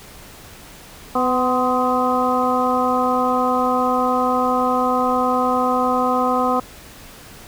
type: harmonic tone with a mistuned harmonic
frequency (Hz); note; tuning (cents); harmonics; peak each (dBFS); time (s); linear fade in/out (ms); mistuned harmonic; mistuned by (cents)
251.3; B3; +30; 1 / 2 / 3 / 4 / 5; -22 / -22 / -22 / -22 / -22; 1.15-6.6; 5; 4; +53
effects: pink hiss -41 dBFS RMS until 7.47 s